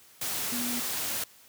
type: tone in noise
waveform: sine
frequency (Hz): 242.8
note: B3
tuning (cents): -29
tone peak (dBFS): -33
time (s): 0.52-0.8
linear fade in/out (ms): 5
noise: white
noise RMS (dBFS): -32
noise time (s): 0.21-1.24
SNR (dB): -4
effects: white hiss -56 dBFS RMS until 1.48 s + high-pass 60 Hz 12 dB/octave